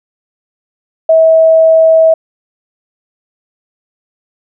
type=tone; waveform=sine; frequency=646 Hz; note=E5; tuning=35 cents flat; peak=-3 dBFS; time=1.09-2.14 s; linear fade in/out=5 ms; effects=none